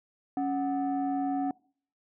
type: tone pair together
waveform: sine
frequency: 277.2 / 740 Hz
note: C#4 / F#5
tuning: 0 / 0 cents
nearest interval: octave + perfect fourth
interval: 1700 cents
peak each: -27 / -29 dBFS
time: 0.37-1.51 s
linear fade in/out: 2 ms
effects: noise-tail reverb RT60 0.5 s tail -25 dB re dry + tanh soft clip ceiling -23 dBFS